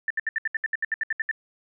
sine tone bursts, 1781 Hz, A6, 21 cents sharp, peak -22 dBFS, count 14, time 0.08-1.313 s, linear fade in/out 2 ms, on 24 ms, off 69 ms, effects none

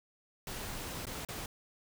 pink noise with dropouts, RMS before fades -41 dBFS, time 0.47-1.46 s, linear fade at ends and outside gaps 2 ms, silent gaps 1.055-1.068 / 1.25-1.286 s, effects none

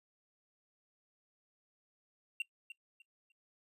triangle tone with echo, 2749 Hz, F7, 28 cents flat, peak -31 dBFS, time 2.4-2.42 s, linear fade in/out 2 ms, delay 300 ms, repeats 3, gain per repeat -12 dB, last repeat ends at 3.32 s, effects noise-tail reverb RT60 0.1 s tail -21 dB re dry + resampled to 32000 Hz

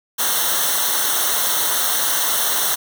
white noise with comb filter, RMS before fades -19 dBFS, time 0.18-2.76 s, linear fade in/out 20 ms, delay 0.41 ms, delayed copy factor -0.85, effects none

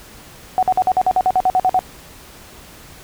sine tone bursts, 744 Hz, F#5, 9 cents sharp, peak -11 dBFS, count 13, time 0.58-1.791 s, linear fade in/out 0 ms, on 47 ms, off 50 ms, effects pink hiss -41 dBFS RMS until 3.03 s

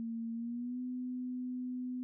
sine tone with pitch glide, 229 to 251.2 Hz, A#3 to B3, -31 to +30 cents, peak -36 dBFS, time 0-2.03 s, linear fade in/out 0 ms, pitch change +161 cents, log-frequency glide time 0.33-0.8 s, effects none

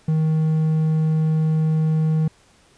triangle tone, 157.5 Hz, D#3, 21 cents sharp, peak -14 dBFS, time 0.08-2.28 s, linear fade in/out 5 ms, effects pink hiss -55 dBFS RMS until 2.77 s + resampled to 22050 Hz

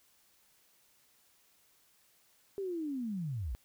sine linear sweep, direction down, 403.2 to 48.79 Hz, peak -34 dBFS, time 2.58-3.55 s, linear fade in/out 0 ms, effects white hiss -68 dBFS RMS until 3.64 s

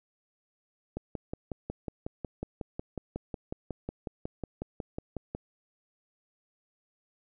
click train, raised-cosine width 2 ms, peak -21 dBFS, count 25, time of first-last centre 0.97-5.35 s, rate 5.48 Hz, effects none

